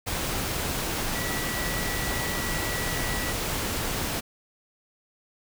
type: tone in noise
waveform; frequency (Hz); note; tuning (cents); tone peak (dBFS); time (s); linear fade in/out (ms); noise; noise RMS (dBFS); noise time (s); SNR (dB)
sine; 1945; B6; -27; -34; 1.14-3.33; 20; pink; -29; 0.06-4.21; -8
effects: none